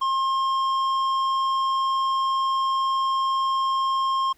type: tone with tanh clipping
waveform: triangle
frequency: 1067 Hz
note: C6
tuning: 34 cents sharp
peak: -22 dBFS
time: 0.01-4.33 s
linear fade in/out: 10 ms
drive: 13 dB
effects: pink hiss -60 dBFS RMS until 4.37 s